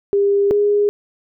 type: tone pair in turn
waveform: sine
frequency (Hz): 401.5 / 411.4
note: G4 / G#4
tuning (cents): +41 / -16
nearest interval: unison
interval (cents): 43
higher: second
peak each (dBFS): -12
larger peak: neither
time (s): 0.13-0.51 / 0.51-0.89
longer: neither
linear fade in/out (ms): 0
effects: none